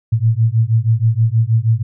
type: beating tone pair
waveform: sine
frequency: 110 / 116.3 Hz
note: A2 / A#2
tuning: 0 / -4 cents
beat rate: 6.3 Hz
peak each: -14 dBFS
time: 0.12-1.83 s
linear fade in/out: 10 ms
effects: none